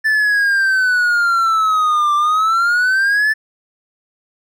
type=exponential two-way sweep; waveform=triangle; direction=down then up; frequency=1763 to 1174.7 to 1763 Hz; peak=-10 dBFS; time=0.04-3.34 s; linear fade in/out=20 ms; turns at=2.15 s; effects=none